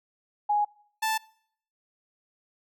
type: tone pair in turn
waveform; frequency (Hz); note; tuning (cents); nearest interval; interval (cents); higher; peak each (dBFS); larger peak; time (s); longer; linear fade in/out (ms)
sine / sawtooth; 830.6 / 880; G#5 / A5; 0 / 0; minor second; 100; second; -21; neither; 0.49-0.65 / 1.02-1.18; neither; 10
effects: noise-tail reverb RT60 0.6 s tail -24 dB re dry